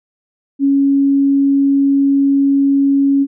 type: tone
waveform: sine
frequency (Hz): 277.2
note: C#4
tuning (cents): 0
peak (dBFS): -9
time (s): 0.59-3.27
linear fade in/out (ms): 50
effects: none